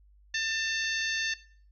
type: harmonic tone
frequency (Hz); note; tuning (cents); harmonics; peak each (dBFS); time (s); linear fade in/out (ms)
894; A5; +27; 2 / 3 / 4 / 5 / 6 / 7; -30 / -36 / -37 / -37 / -41 / -40; 0.34-1.34; 5
effects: noise-tail reverb RT60 0.5 s tail -18 dB re dry + added 50 Hz sine -56 dBFS peak until 1.71 s